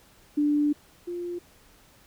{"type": "tone pair in turn", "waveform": "sine", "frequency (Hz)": [294.3, 350], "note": ["D4", "F4"], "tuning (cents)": [4, 4], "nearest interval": "minor third", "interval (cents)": 300, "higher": "second", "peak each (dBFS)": [-20, -30], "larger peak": "first", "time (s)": [[0.37, 0.73], [1.07, 1.39]], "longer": "first", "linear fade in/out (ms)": 10, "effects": ["pink hiss -57 dBFS RMS until 2.06 s"]}